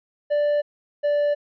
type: tone pair in turn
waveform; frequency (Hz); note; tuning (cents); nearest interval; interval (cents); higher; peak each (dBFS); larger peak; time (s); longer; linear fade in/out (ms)
triangle; 587.3 / 584.2; D5 / D5; 0 / -9; unison; 9; first; -16; neither; 0.3-0.62 / 1.03-1.35; neither; 20
effects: resampled to 11025 Hz